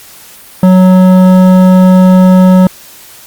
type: tone with hard clipping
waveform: sine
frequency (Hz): 185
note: F#3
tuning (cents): 0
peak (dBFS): -3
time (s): 0.63-2.67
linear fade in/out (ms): 2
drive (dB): 12
effects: white hiss -34 dBFS RMS until 3.26 s + Opus 48 kbps